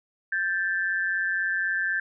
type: tone pair together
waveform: sine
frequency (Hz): 1568 / 1751.9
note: G6 / A6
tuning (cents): 0 / -8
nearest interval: major second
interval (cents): 192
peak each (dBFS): -26 / -27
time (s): 0.32-2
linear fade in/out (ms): 5
effects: none